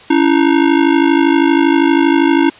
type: ring-modulated tone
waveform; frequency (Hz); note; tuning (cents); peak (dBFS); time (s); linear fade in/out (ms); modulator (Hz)
square; 307.3; D#4; -21; -6; 0.1-2.5; 5; 26.3
effects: white hiss -39 dBFS RMS until 2.59 s + resampled to 8000 Hz